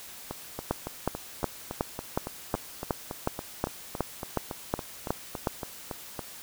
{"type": "two click trains", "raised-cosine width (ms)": 1, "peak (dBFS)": [-11, -19], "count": [14, 22], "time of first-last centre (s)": [[0.71, 5.472], [0.31, 6.192]], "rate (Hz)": [2.73, 3.57], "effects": ["white hiss -45 dBFS RMS until 6.42 s"]}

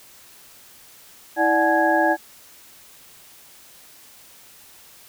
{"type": "tone cluster", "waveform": "sine", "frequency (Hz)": [325.4, 589, 744, 856, 1656], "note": ["E4", "D5", "F#5", "A5", "G#6"], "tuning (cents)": [-22, 5, 9, -48, -5], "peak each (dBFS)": -22, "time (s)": [1.36, 2.17], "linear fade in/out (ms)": 50, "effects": ["white hiss -48 dBFS RMS until 5.08 s"]}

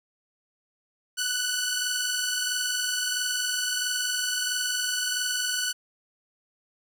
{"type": "tone pair together", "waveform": "10% pulse", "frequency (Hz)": [1480, 1501.5], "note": ["F#6", "F#6"], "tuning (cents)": [0, 25], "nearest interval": "unison", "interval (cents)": 25, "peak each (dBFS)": [-19, -22], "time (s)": [1.17, 5.73], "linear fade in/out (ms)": 20, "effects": []}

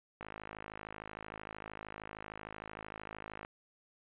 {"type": "click train", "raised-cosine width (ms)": 0.5, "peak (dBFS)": -28, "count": 173, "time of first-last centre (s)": [0.21, 3.449], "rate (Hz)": 53.1, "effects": ["resampled to 8000 Hz"]}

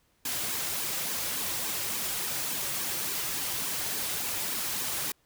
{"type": "noise with flanger", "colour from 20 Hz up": "white", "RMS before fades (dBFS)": -32, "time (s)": [0.25, 5.12], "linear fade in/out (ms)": 5, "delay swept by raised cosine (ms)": [1.4, 4.6], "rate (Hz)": 3.5, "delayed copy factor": -0.65, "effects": ["pink hiss -69 dBFS RMS until 5.25 s"]}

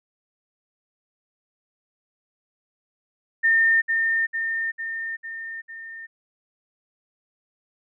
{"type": "tone with echo", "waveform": "sine", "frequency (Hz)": 1815, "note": "A#6", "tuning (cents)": -47, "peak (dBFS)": -15, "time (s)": [3.43, 3.82], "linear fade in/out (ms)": 20, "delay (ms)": 450, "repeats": 5, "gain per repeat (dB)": -4, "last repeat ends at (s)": 6.07, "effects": []}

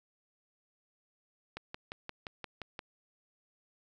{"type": "click train", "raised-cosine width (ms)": 0.3, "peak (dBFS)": -24, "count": 8, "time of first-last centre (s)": [1.57, 2.792], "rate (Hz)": 5.73, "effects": []}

